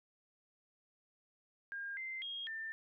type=tone with pitch steps; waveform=sine; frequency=1612 / 2080 / 3258 / 1789 Hz; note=G6 / C7 / G#7 / A6; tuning=+48 / -11 / -34 / +28 cents; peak=-40 dBFS; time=1.72-2.72 s; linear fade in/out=0 ms; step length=250 ms; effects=none